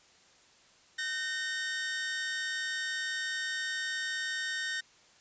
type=tone pair together; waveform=sawtooth; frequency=1528 / 1839.4 Hz; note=G6 / A#6; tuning=-45 / -24 cents; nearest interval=minor third; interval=321 cents; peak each=-34 / -30 dBFS; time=0.98-4.81 s; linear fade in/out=10 ms; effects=white hiss -61 dBFS RMS until 5.2 s + resampled to 16000 Hz